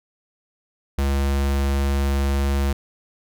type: tone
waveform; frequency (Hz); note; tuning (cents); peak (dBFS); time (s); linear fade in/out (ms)
square; 69.3; C#2; 0; -19; 0.98-2.73; 5
effects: none